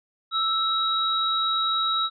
sine tone pair together, 1318.5 / 3836 Hz, E6 / A#7, 0 / +49 cents, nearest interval octave + tritone, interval 1849 cents, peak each -24 / -24 dBFS, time 0.31-2.1 s, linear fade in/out 50 ms, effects none

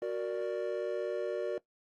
triangle chord, Gb augmented, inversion none, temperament equal, 370 / 466.2 / 587.3 Hz, Gb4 / Bb4 / D5, 0 / 0 / 0 cents, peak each -34 dBFS, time 0.02-1.58 s, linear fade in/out 2 ms, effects noise-tail reverb RT60 0.1 s tail -19 dB re dry + Opus 32 kbps

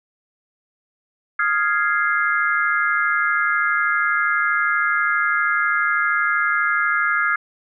sine chord, F minor seventh, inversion third, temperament equal, 1244.5 / 1396.9 / 1661.2 / 2093 Hz, Eb6 / F6 / Ab6 / C7, 0 / 0 / 0 / 0 cents, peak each -23 / -21 / -21 / -25 dBFS, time 1.39-7.36 s, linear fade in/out 5 ms, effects none

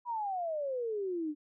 sine exponential sweep, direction down, 987.8 to 290.7 Hz, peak -32 dBFS, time 0.05-1.35 s, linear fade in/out 50 ms, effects none

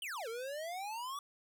square exponential two-way sweep, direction down then up, 3200 to 440 to 1163 Hz, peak -40 dBFS, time 0.02-1.19 s, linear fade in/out 2 ms, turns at 0.28 s, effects none

